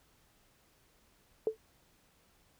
sine tone with exponential decay, 440 Hz, A4, in tune, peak -23 dBFS, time 1.47-1.57 s, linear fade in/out 1 ms, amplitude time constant 20 ms, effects pink hiss -68 dBFS RMS until 2.59 s

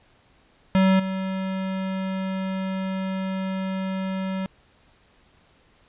square tone with level steps, 190 Hz, F#3, 46 cents sharp, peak -16 / -26 dBFS, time 0.75-4.46 s, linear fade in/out 0 ms, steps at 0.99 s, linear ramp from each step 10 ms, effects pink hiss -59 dBFS RMS until 5.88 s + resampled to 8000 Hz

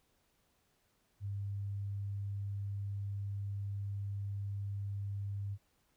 sine tone, 100 Hz, G2, 35 cents sharp, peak -36 dBFS, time 1.2-5.58 s, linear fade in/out 50 ms, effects pink hiss -75 dBFS RMS until 5.96 s

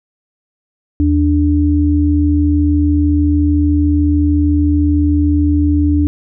sine tone pair together, 80.12 / 293.7 Hz, E2 / D4, -49 / 0 cents, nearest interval octave + minor seventh, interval 2249 cents, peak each -12 dBFS, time 1-6.07 s, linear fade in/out 0 ms, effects none

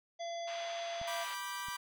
harmonic tone, 680 Hz, F5, 46 cents flat, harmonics 1 / 3 / 5 / 7 / 9, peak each -38 / -51 / -49 / -55 / -54 dBFS, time 0.19-1.25 s, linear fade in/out 20 ms
white band-pass noise, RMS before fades -48 dBFS, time 0.47-1.35 s, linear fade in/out 10 ms, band 650 to 3700 Hz, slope 24 dB/octave
clicks, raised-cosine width 5 ms, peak -37 / -41 dBFS, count 2, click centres 1.015 / 1.685 s
sawtooth chord, G major, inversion first, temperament equal with one note detuned, 977.5 / 1174.7 / 1568 Hz, B5 / D6 / G6, -18 / 0 / 0 cents, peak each -38 / -40 / -41 dBFS, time 1.07-1.77 s, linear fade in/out 10 ms
effects none

